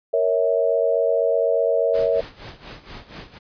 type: chord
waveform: sine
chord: A# diminished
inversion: none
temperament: equal with one note detuned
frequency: 466.2 / 554.4 / 649.8 Hz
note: A#4 / C#5 / E5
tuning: 0 / 0 / -25 cents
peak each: -21 dBFS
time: 0.13-2.21 s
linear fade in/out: 10 ms
type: noise with tremolo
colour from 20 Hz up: pink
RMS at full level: -36 dBFS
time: 1.93-3.39 s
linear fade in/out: 20 ms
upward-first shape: sine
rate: 4.2 Hz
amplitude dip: 80%
effects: resampled to 11025 Hz